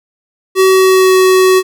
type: tone with pitch glide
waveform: square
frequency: 378.9 to 374.1 Hz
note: F#4 to F#4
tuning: +41 to +19 cents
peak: -6 dBFS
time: 0.55-1.63 s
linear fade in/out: 50 ms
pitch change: -22 cents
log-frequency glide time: 0.67-1.2 s
effects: none